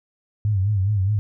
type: tone with vibrato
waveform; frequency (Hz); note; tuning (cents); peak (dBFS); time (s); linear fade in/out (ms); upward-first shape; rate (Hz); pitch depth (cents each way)
sine; 100; G2; +35; -17; 0.45-1.19; 0; sine; 4.8; 120
effects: none